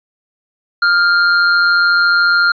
square tone with amplitude modulation, 1401 Hz, F6, 5 cents sharp, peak -8 dBFS, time 0.82-2.52 s, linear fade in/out 5 ms, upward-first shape sine, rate 174 Hz, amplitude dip 40%, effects resampled to 11025 Hz + 8-bit

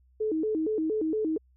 sine tone with vibrato, 370 Hz, F#4, in tune, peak -25 dBFS, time 0.2-1.38 s, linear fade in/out 10 ms, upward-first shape square, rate 4.3 Hz, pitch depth 270 cents each way, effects added 63 Hz sine -59 dBFS peak until 1.56 s

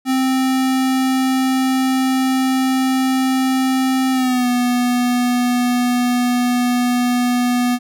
square tone with pitch glide, 261.6 to 245.5 Hz, C4 to B3, 0 to -10 cents, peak -15 dBFS, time 0.05-7.79 s, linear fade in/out 50 ms, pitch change -110 cents, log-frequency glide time 4.12-4.48 s, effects none

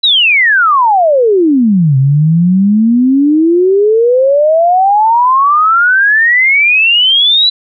sine exponential two-way sweep, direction down then up, 4003 to 130.81 to 4003 Hz, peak -5 dBFS, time 0.03-7.5 s, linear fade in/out 10 ms, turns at 1.97 s, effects none

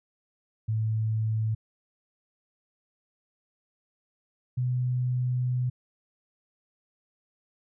sine tone pair in turn, 110 / 125.27 Hz, A2 / B2, 0 / +25 cents, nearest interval major second, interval 225 cents, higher second, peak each -24 dBFS, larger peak neither, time 0.68-1.55 / 4.57-5.7 s, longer second, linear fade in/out 10 ms, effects none

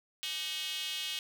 square tone with high-pass filter, 170.6 Hz, F3, 40 cents flat, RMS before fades -37 dBFS, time 0.23-1.19 s, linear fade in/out 0 ms, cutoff 3100 Hz, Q 3.8, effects none

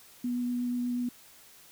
sine tone with vibrato, 244.5 Hz, B3, 17 cents flat, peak -28 dBFS, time 0.24-1.09 s, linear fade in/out 5 ms, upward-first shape triangle, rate 8.3 Hz, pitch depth 12 cents each way, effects white hiss -55 dBFS RMS until 1.71 s

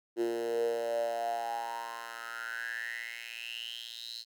10% pulse tone with high-pass filter sweep, 116.5 Hz, A#2, 1 cent flat, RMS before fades -36 dBFS, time 0.16-4.25 s, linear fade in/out 50 ms, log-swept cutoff 350 to 4300 Hz, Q 9.2, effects none

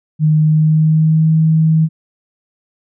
sine tone with pitch glide, 154.4 to 159.11 Hz, D#3 to D#3, -13 to +39 cents, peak -8 dBFS, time 0.19-1.89 s, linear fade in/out 50 ms, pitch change +52 cents, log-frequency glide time 0.38-1.32 s, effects none

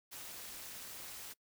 white noise with amplitude modulation, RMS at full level -45 dBFS, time 0.11-1.34 s, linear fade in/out 20 ms, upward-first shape sine, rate 256 Hz, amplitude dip 65%, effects noise-tail reverb RT60 0.1 s tail -23 dB re dry

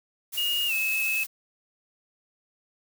blue noise, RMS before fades -34 dBFS, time 0.32-1.27 s, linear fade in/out 20 ms
sine tone with pitch glide, 2857 to 2590 Hz, F7 to E7, +39 to -31 cents, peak -24 dBFS, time 0.37-1.24 s, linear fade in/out 10 ms, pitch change -170 cents, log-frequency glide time 0.67-0.73 s
effects none

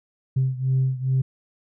sine beating tone pair, 130.6 / 133 Hz, C3 / C3, -3 / +29 cents, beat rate 2.4 Hz, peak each -20 / -23 dBFS, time 0.36-1.22 s, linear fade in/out 10 ms, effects tanh soft clip ceiling -14 dBFS

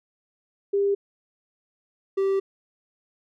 sine / triangle tone pair in turn, 400 / 389.3 Hz, G4 / G4, +35 / -12 cents, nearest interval unison, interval 47 cents, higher first, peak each -19 / -18 dBFS, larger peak second, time 0.73-0.95 / 2.17-2.4 s, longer second, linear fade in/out 10 ms, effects none

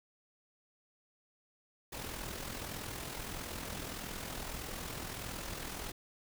pink noise with amplitude modulation, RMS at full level -40 dBFS, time 1.92-5.92 s, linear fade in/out 10 ms, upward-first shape sine, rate 41.6 Hz, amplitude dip 50%, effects none

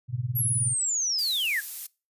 sine tone with tremolo, 123.2 Hz, B2, 4 cents flat, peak -23 dBFS, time 0.08-0.75 s, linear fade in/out 50 ms, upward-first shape sine, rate 19 Hz, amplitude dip 90%
sine linear sweep, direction down, 11680 to 1568 Hz, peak -24 dBFS, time 0.35-1.61 s, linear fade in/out 20 ms
violet noise, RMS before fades -33 dBFS, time 1.18-1.87 s, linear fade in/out 10 ms
effects noise-tail reverb RT60 0.3 s tail -23 dB re dry + resampled to 32000 Hz

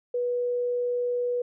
sine tone, 488.4 Hz, B4, 19 cents flat, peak -24 dBFS, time 0.14-1.42 s, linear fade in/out 5 ms, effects none

